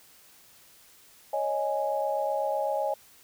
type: chord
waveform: sine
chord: C# suspended second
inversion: none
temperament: equal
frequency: 554.4 / 622.3 / 830.6 Hz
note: C#5 / D#5 / G#5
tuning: 0 / 0 / 0 cents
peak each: -30 dBFS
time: 1.33-2.94 s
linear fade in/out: 5 ms
effects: white hiss -56 dBFS RMS until 3.23 s